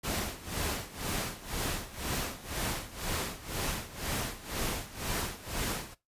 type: noise with tremolo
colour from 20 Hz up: pink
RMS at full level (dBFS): -32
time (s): 0.03-5.95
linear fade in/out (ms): 20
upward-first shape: sine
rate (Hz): 2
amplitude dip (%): 85
effects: noise-tail reverb RT60 0.2 s tail -18 dB re dry + resampled to 32000 Hz